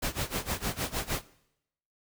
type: noise with tremolo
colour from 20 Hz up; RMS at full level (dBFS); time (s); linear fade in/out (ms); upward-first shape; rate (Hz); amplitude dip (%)
pink; -30; 0.02-1.22; 10; sine; 6.5; 90
effects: noise-tail reverb RT60 0.8 s tail -20 dB re dry